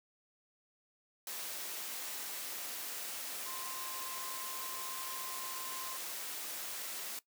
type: tone in noise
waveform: sine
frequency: 1046.5 Hz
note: C6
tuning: in tune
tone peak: -47 dBFS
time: 3.46-5.97 s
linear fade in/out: 2 ms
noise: white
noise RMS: -42 dBFS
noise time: 1.27-7.19 s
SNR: -8 dB
effects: noise-tail reverb RT60 0.1 s tail -18 dB re dry + high-pass 300 Hz 12 dB/octave